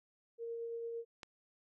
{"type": "tone with tremolo", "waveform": "sine", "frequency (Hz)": 463.7, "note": "A#4", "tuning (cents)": -9, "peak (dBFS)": -38, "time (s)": [0.38, 1.05], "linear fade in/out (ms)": 50, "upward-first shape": "triangle", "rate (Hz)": 8.9, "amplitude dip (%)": 25}
{"type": "click", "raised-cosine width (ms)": 0.2, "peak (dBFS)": -29, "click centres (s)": 1.232}
{"effects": []}